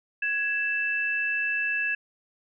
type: tone pair together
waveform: sine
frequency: 1666.9 / 2646 Hz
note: G#6 / E7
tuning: +6 / +6 cents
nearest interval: minor sixth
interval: 800 cents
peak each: -27 dBFS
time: 0.22-1.95 s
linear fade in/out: 5 ms
effects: none